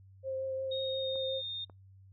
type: tone with vibrato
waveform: sine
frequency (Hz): 529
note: C5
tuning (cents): +19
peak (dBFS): -33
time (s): 0.23-1.42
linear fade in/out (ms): 50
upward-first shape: triangle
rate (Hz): 5.6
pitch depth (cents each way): 14
type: tone with pitch glide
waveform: sine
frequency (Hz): 3729 to 3659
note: A#7 to A#7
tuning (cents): 0 to -33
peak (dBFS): -36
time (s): 0.71-1.65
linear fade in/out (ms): 10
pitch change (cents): -33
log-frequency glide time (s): 0.88-1.31
type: clicks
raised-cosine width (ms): 1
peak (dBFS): -39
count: 2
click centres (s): 1.157 / 1.698
effects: noise-tail reverb RT60 0.2 s tail -26 dB re dry + added 96 Hz sine -54 dBFS peak until 2.12 s